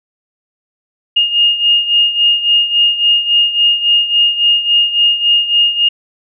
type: beating tone pair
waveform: sine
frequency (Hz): 2841 / 2844.6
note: F7 / F7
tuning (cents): +29 / +31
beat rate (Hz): 3.6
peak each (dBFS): -10 / -15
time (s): 1.16-5.89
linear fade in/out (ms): 10
effects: none